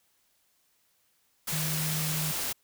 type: tone in noise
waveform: sine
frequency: 155.56 Hz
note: D#3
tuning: in tune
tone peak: -31 dBFS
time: 1.52-2.32 s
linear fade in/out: 10 ms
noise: white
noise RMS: -32 dBFS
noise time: 1.47-2.53 s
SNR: -2 dB
effects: white hiss -70 dBFS RMS until 2.63 s